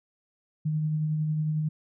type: tone with tremolo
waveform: sine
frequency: 154.2 Hz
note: D#3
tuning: 15 cents flat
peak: -23 dBFS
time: 0.65-1.69 s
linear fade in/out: 10 ms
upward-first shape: triangle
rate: 11 Hz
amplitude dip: 30%
effects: none